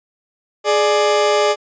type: tone pair together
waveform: 30% pulse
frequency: 419.1 / 592.7 Hz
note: G#4 / D5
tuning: +16 / +16 cents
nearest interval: tritone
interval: 600 cents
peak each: -13 dBFS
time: 0.64-1.56 s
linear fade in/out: 50 ms
effects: resampled to 16000 Hz